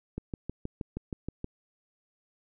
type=click train; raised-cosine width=3 ms; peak=-21 dBFS; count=9; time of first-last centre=0.18-1.444 s; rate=6.33 Hz; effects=none